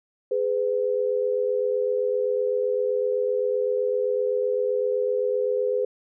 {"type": "tone pair together", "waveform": "sine", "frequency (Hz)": [415.3, 503.1], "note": ["G#4", "B4"], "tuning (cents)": [0, 32], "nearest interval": "minor third", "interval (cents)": 332, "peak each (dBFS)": [-25, -23], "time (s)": [0.31, 5.85], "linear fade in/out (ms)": 5, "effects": []}